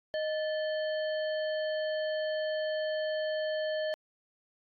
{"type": "harmonic tone with a mistuned harmonic", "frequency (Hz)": 621, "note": "D#5", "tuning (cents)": -3, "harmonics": [1, 3, 5, 7], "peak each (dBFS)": [-30, -40, -44, -47], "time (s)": [0.14, 3.94], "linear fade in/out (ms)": 0, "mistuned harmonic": 3, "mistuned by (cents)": -110, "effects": ["AAC 48 kbps"]}